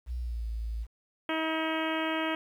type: tone with pitch glide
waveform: sine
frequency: 61.2 to 55.8 Hz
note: B1 to A1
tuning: -15 to +25 cents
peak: -31 dBFS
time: 0.06-0.87 s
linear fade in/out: 50 ms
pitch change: -160 cents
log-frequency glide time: 0.19-0.45 s
type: harmonic tone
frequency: 319.1 Hz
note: D#4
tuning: 44 cents sharp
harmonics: 1 / 2 / 3 / 4 / 5 / 6 / 7 / 8 / 9 / 10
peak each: -32 / -35 / -37 / -38 / -39 / -40 / -40 / -41 / -42 / -42 dBFS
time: 1.29-2.35 s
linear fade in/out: 2 ms
effects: 10-bit